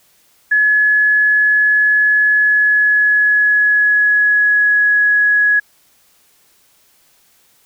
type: tone with pitch glide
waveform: sine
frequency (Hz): 1700 to 1677.6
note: G#6 to G#6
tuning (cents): +40 to +17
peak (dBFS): -9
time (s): 0.51-5.6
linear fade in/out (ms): 10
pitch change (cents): -23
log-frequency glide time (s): 2.32-4.92
effects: white hiss -54 dBFS RMS until 7.65 s